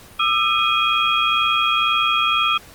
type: tone cluster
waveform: sine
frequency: 1206 / 1328 / 2482 / 3278 Hz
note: D6 / E6 / D#7 / G#7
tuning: +46 / +12 / -5 / -23 cents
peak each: -21 dBFS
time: 0.19-2.58 s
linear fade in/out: 10 ms
effects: pink hiss -44 dBFS RMS until 2.74 s + Opus 48 kbps